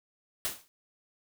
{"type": "noise with exponential decay", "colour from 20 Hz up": "white", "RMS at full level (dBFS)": -29, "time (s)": [0.45, 0.68], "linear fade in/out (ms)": 0, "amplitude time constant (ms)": 48, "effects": []}